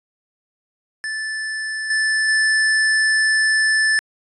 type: tone with level steps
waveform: square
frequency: 1752 Hz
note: A6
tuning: 8 cents flat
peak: -24 / -17 / -15 dBFS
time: 1.04-3.99 s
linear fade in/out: 0 ms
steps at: 1.9 / 2.28 s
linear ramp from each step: 5 ms
effects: resampled to 24000 Hz